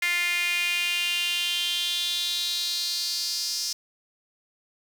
sawtooth tone with high-pass filter sweep, 350 Hz, F4, 4 cents sharp, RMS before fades -27 dBFS, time 0.02-3.73 s, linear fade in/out 5 ms, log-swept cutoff 2100 to 5300 Hz, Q 5.4, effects none

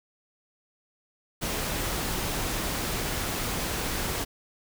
pink noise, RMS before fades -30 dBFS, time 1.41-4.25 s, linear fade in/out 20 ms, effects none

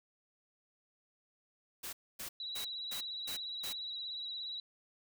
white noise bursts, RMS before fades -43 dBFS, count 6, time 1.83-3.73 s, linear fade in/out 10 ms, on 100 ms, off 260 ms
sine tone with vibrato, 3900 Hz, B7, 23 cents flat, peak -39 dBFS, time 2.4-4.6 s, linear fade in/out 2 ms, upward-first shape triangle, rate 17 Hz, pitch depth 46 cents each way
effects none

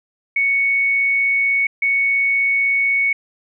sine tone pair in turn, 2221 / 2221 Hz, C#7 / C#7, +3 / +3 cents, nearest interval unison, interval 0 cents, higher neither, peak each -14 / -14 dBFS, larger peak neither, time 0.36-1.67 / 1.82-3.13 s, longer neither, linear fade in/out 5 ms, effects none

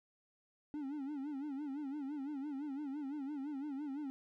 triangle tone with vibrato, 283.9 Hz, C#4, 41 cents sharp, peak -37 dBFS, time 0.74-4.1 s, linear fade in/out 0 ms, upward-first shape sine, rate 5.9 Hz, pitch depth 120 cents each way, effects none

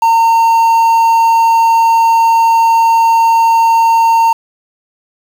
triangle tone with quantisation, 913 Hz, A#5, 36 cents flat, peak -4 dBFS, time 0.02-4.33 s, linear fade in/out 5 ms, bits 5, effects none

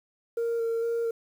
sine tone with vibrato, 461.7 Hz, A#4, 17 cents flat, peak -23 dBFS, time 0.37-1.11 s, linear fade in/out 5 ms, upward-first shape square, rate 2.2 Hz, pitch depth 12 cents each way, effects tanh soft clip ceiling -24 dBFS + 9-bit

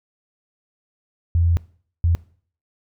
sine tone bursts at uneven times, 84.8 Hz, E2, 50 cents sharp, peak -14 dBFS, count 2, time 1.35-1.57 / 2.04-2.15 s, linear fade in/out 0 ms, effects noise-tail reverb RT60 0.5 s tail -21 dB re dry

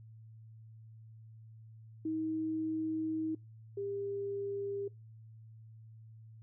sine tone pair in turn, 317.2 / 399.6 Hz, D#4 / G4, +33 / +33 cents, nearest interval major third, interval 400 cents, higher second, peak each -32 / -35 dBFS, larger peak first, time 2.05-3.35 / 3.77-4.88 s, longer first, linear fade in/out 5 ms, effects noise-tail reverb RT60 0.2 s tail -22 dB re dry + added 111 Hz sine -51 dBFS peak until 6.42 s

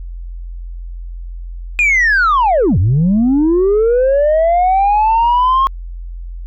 sine linear two-way sweep, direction down then up, 2482 to 80.8 to 1086 Hz, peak -7 dBFS, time 1.79-5.67 s, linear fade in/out 0 ms, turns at 2.78 s, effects tanh soft clip ceiling -7 dBFS + added 43 Hz sine -24 dBFS peak until 6.46 s

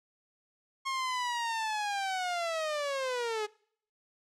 sawtooth linear sweep, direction down, 1082 to 414.8 Hz, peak -27 dBFS, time 0.85-3.47 s, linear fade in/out 20 ms, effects noise-tail reverb RT60 0.6 s tail -24 dB re dry + low-pass 7000 Hz 12 dB/octave

